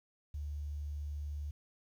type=tone; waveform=sine; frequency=73.42 Hz; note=D2; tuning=in tune; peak=-37 dBFS; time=0.34-1.51 s; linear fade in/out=5 ms; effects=11-bit

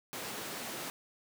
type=high-pass noise; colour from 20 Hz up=pink; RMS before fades=-41 dBFS; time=0.13-0.9 s; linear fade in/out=0 ms; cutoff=230 Hz; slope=12 dB/octave; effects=none

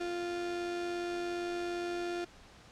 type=tone with amplitude modulation; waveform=35% pulse; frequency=348.9 Hz; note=F4; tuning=2 cents flat; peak=-31 dBFS; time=0-2.25 s; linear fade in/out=10 ms; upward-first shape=sine; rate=97.4 Hz; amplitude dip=30%; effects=pink hiss -56 dBFS RMS until 2.71 s + low-pass 6000 Hz 12 dB/octave

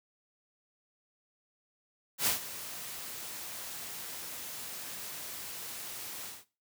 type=noise with ADSR envelope; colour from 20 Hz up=white; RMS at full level=-27 dBFS; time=2.18-6.45 s; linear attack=88 ms; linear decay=120 ms; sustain=-15 dB; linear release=190 ms; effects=noise-tail reverb RT60 0.3 s tail -17 dB re dry + high-pass 80 Hz 12 dB/octave

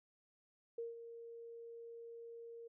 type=tone with ADSR envelope; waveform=sine; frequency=464.4 Hz; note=A#4; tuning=7 cents flat; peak=-39 dBFS; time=0.78-2.68 s; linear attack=5 ms; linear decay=160 ms; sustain=-10 dB; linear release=11 ms; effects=none

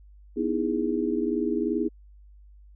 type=chord; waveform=sine; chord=E major seventh; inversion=second; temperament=just; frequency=247.2 / 309 / 329.6 / 412 Hz; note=B3 / D#4 / E4 / G#4; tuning=+2 / -12 / 0 / -14 cents; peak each=-29 dBFS; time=0.36-1.89 s; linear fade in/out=20 ms; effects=added 50 Hz sine -48 dBFS peak until 2.75 s

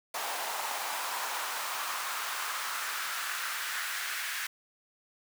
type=noise with high-pass filter sweep; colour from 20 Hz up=pink; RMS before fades=-35 dBFS; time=0.14-4.47 s; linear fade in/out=5 ms; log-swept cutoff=780 to 1700 Hz; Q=2.3; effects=none

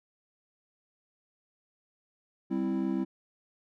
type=chord; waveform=triangle; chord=C major; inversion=second; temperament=equal; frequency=196 / 261.6 / 329.6 Hz; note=G3 / C4 / E4; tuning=0 / 0 / 0 cents; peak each=-30 dBFS; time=2.5-3.05 s; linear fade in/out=20 ms; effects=none

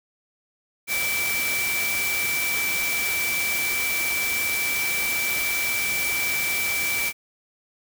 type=tone in noise; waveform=sine; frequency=2322 Hz; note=D7; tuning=20 cents flat; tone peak=-24 dBFS; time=0.87-7.13 s; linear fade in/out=50 ms; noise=white; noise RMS=-28 dBFS; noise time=0.87-7.13 s; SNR=+1 dB; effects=none

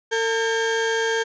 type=tone pair together; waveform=35% pulse; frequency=451.3 / 1607 Hz; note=A4 / G6; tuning=+44 / +43 cents; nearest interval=octave + minor seventh; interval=2199 cents; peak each=-20 / -23 dBFS; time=0.11-1.24 s; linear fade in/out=20 ms; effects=resampled to 16000 Hz

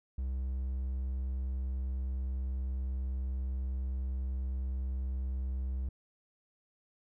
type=tone; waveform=triangle; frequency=64.9 Hz; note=C2; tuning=13 cents flat; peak=-30 dBFS; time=0.18-5.89 s; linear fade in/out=5 ms; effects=none

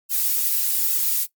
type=noise with flanger; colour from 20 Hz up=violet; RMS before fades=-21 dBFS; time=0.09-1.27 s; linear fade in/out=50 ms; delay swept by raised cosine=1.7 to 6 ms; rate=1.2 Hz; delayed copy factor=-0.85; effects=noise-tail reverb RT60 0.1 s tail -17 dB re dry + Opus 48 kbps

